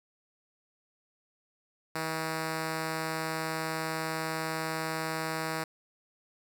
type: tone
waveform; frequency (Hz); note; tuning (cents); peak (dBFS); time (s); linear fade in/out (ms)
5% pulse; 160; D#3; +49; -20; 1.95-5.64; 5
effects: none